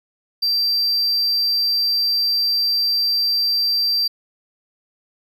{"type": "tone", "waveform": "triangle", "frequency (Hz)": 4700, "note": "D8", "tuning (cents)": 1, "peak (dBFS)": -15, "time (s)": [0.42, 4.08], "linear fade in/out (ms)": 10, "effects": []}